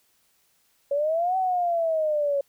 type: exponential two-way sweep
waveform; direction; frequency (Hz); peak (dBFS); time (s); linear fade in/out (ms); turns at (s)
sine; up then down; 554.4 to 762 to 554.4; -21; 0.91-2.41; 5; 1.37
effects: white hiss -66 dBFS RMS until 2.48 s